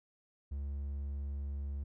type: tone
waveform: triangle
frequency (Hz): 70.3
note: C#2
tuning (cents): +25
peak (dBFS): -34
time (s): 0.51-1.84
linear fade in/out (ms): 10
effects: none